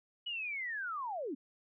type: linear sweep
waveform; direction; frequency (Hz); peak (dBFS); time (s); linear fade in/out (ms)
sine; down; 2960 to 240; -36; 0.26-1.35; 10
effects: none